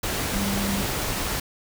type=tone in noise; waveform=sine; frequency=198.2 Hz; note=G3; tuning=19 cents sharp; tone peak=-26 dBFS; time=0.33-0.82 s; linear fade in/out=5 ms; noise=pink; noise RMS=-27 dBFS; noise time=0.03-1.4 s; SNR=-2 dB; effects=none